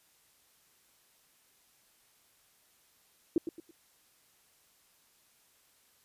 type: tone with echo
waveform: sine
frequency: 332 Hz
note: E4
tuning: 12 cents sharp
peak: -22 dBFS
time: 3.36-3.38 s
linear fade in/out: 2 ms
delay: 110 ms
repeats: 3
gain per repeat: -10 dB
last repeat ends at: 3.71 s
effects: white hiss -67 dBFS RMS until 6.04 s + resampled to 32000 Hz